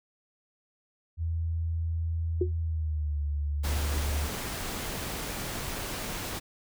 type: tone with pitch glide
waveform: sine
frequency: 82.41 to 73 Hz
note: E2 to D2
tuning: 0 to -10 cents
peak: -27 dBFS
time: 1.17-4.3 s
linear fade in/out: 50 ms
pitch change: -210 cents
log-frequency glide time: 2.6-3.19 s
type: tone with exponential decay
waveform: sine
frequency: 362.7 Hz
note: F#4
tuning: 34 cents flat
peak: -20 dBFS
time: 2.41-2.52 s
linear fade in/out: 5 ms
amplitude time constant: 22 ms
type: noise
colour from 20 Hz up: pink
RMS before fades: -35 dBFS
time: 3.63-6.4 s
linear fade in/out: 20 ms
effects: none